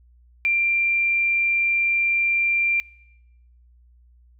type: tone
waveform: sine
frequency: 2372 Hz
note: D7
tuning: 17 cents sharp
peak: -17 dBFS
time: 0.45-2.8 s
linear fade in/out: 0 ms
effects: noise-tail reverb RT60 1.0 s tail -26 dB re dry + added 60 Hz sine -51 dBFS peak until 4.39 s